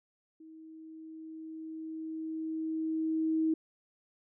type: tone with level ramp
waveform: sine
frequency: 318.7 Hz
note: D#4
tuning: 42 cents sharp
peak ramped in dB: -49 to -25 dBFS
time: 0.4-3.54 s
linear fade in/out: 5 ms
effects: none